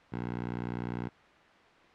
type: tone with high-pass filter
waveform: 10% pulse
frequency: 60 Hz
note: B1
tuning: 49 cents flat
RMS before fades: -36 dBFS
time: 0.12-1.09 s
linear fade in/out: 10 ms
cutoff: 120 Hz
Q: 1.1
effects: white hiss -57 dBFS RMS until 1.94 s + low-pass 2000 Hz 12 dB/octave